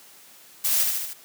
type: noise with echo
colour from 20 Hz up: blue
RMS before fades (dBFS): -23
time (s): 0.64-0.84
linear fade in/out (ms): 10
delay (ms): 74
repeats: 4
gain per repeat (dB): -3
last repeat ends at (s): 1.136
effects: white hiss -50 dBFS RMS until 1.24 s + high-pass 150 Hz 12 dB/octave